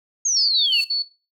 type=exponential sweep; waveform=sine; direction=down; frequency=6645 to 2625 Hz; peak=-17 dBFS; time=0.25-0.81 s; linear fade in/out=5 ms
type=tone bursts; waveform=sine; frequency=4435 Hz; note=C#8; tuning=in tune; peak=-18 dBFS; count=4; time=0.36-1.027 s; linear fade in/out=10 ms; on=130 ms; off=49 ms
type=noise with exponential growth; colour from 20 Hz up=violet; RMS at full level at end=-31 dBFS; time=0.44-0.84 s; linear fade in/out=1 ms; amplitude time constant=85 ms
effects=noise-tail reverb RT60 0.3 s tail -17 dB re dry + low-pass 11000 Hz 12 dB/octave